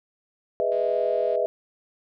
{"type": "chord", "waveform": "sine", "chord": "E major seventh", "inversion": "first", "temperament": "just", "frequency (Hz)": [412, 494.4, 618.1, 659.3], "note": ["G#4", "B4", "D#5", "E5"], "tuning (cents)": [-14, 2, -12, 0], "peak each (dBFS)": [-29, -26, -26, -26], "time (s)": [0.6, 1.46], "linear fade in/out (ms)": 0}
{"type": "click train", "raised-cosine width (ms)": 0.3, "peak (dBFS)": -35, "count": 132, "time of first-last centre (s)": [0.72, 1.356], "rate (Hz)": 206}
{"effects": []}